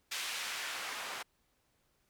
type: noise with band-pass filter sweep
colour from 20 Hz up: white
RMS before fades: -40 dBFS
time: 0.11-1.23 s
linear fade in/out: 10 ms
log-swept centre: 2800 to 1100 Hz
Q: 0.8
effects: pink hiss -75 dBFS RMS until 2.09 s